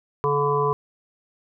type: harmonic tone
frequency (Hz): 143.9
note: D3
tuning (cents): -35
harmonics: 1 / 3 / 5 / 7 / 8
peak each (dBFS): -27 / -22 / -34 / -23 / -28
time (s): 0.24-0.73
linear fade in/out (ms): 0
effects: none